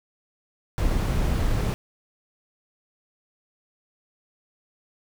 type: noise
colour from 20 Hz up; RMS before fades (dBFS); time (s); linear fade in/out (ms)
brown; -23; 0.78-1.74; 0
effects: none